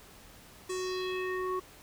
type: tone with low-pass filter sweep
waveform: square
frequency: 370 Hz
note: F#4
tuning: in tune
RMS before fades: -34 dBFS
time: 0.69-1.6 s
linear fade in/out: 10 ms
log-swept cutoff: 8500 to 1000 Hz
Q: 2.9
effects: pink hiss -54 dBFS RMS until 1.82 s